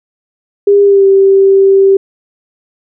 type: tone with pitch glide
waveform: sine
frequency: 403.4 to 389.7 Hz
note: G4 to G4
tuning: +50 to -10 cents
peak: -3 dBFS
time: 0.67-1.97 s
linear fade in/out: 5 ms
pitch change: -60 cents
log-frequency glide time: 0.83-1.06 s
effects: none